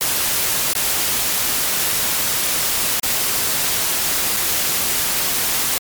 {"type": "noise with dropouts", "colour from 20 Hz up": "white", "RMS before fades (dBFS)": -19, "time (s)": [0.01, 5.78], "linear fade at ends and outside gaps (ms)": 0, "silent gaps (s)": [[0.733, 0.752], [2.997, 3.032], [4.365, 4.369]], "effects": ["MP3 96 kbps"]}